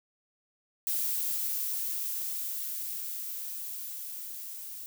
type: noise with level ramp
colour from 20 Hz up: violet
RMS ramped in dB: -30 to -42 dBFS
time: 0.87-4.86 s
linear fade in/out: 0 ms
effects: none